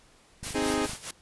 click train, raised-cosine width 5 ms, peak -29 dBFS, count 14, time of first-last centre 0.43-0.934 s, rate 25.8 Hz
white noise with tremolo, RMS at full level -34 dBFS, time 0.43-1.11 s, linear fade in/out 5 ms, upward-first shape sine, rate 4.8 Hz, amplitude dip 80%
sawtooth chord, Ab major, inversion first, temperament equal, 261.6 / 311.1 / 415.3 Hz, C4 / Eb4 / Ab4, 0 / 0 / 0 cents, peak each -26 dBFS, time 0.54-0.87 s, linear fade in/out 20 ms
effects pink hiss -59 dBFS RMS until 1.21 s + resampled to 24000 Hz

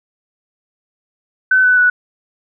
sine tone with pitch steps, 1518 / 1497.1 / 1476.5 Hz, F#6 / F#6 / F#6, +44 / +20 / -4 cents, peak -8 dBFS, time 1.51-1.9 s, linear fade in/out 5 ms, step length 130 ms, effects none

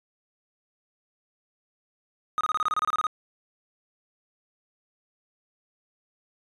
triangle tone bursts, 1248 Hz, D#6, 5 cents sharp, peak -20 dBFS, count 13, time 2.38-3.068 s, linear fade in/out 0 ms, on 28 ms, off 27 ms, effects resampled to 24000 Hz

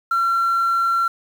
sine tone, 1362 Hz, F6, 44 cents flat, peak -14 dBFS, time 0.11-1.08 s, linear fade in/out 5 ms, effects tanh soft clip ceiling -14 dBFS + 7-bit

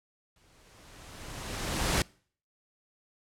pink noise with exponential growth, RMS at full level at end -25 dBFS, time 0.36-2.02 s, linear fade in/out 2 ms, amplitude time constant 360 ms, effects noise-tail reverb RT60 0.5 s tail -25 dB re dry + low-pass 10000 Hz 12 dB/octave

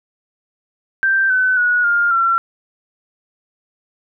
sine tone with pitch steps, 1568 / 1512.8 / 1459.6 / 1408.3 / 1358.7 Hz, G6 / F#6 / F#6 / F6 / F6, 0 / +38 / -24 / +14 / -48 cents, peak -12 dBFS, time 1.03-2.38 s, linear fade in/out 0 ms, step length 270 ms, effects none

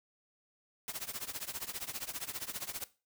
white noise with tremolo, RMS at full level -37 dBFS, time 0.88-2.84 s, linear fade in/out 0 ms, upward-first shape triangle, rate 15 Hz, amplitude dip 100%, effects noise-tail reverb RT60 0.3 s tail -17 dB re dry

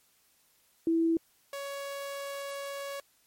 sine / sawtooth tone pair in turn, 329.4 / 559 Hz, E4 / C#5, -1 / +14 cents, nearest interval major sixth, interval 915 cents, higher second, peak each -23 / -32 dBFS, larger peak first, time 0.87-1.17 / 1.53-3 s, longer second, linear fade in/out 2 ms, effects white hiss -67 dBFS RMS until 3.26 s + MP3 64 kbps

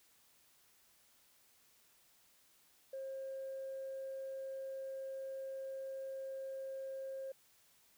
sine tone, 535 Hz, C5, 38 cents sharp, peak -40 dBFS, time 2.93-7.32 s, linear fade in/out 5 ms, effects tanh soft clip ceiling -38 dBFS + white hiss -69 dBFS RMS until 7.97 s

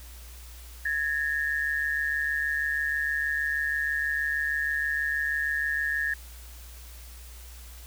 sine tone pair together, 1671 / 1817.3 Hz, G#6 / A#6, +10 / -45 cents, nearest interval minor second, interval 145 cents, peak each -28 dBFS, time 0.85-6.14 s, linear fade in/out 5 ms, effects added 60 Hz sine -43 dBFS peak until 7.86 s + white hiss -50 dBFS RMS until 7.86 s

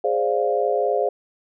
sine chord, D half-diminished seventh, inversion second, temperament equal, 415.3 / 523.3 / 587.3 / 698.5 Hz, Ab4 / C5 / D5 / F5, 0 / 0 / 0 / 0 cents, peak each -23 / -23 / -25 / -24 dBFS, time 0.04-1.09 s, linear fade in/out 5 ms, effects none

